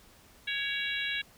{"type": "harmonic tone with a mistuned harmonic", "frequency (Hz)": 554.4, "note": "C#5", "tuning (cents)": 0, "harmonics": [3, 4, 5, 6, 7], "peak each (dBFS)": [-35, -36, -37, -38, -38], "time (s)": [0.47, 1.22], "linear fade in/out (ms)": 10, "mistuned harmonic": 4, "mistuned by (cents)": 36, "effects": ["pink hiss -58 dBFS RMS until 1.37 s"]}